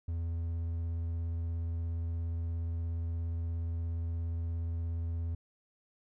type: tone with vibrato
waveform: triangle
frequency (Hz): 83.5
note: E2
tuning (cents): +23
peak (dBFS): -30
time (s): 0.08-5.35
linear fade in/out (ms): 5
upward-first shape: square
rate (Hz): 17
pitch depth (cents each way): 10
effects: none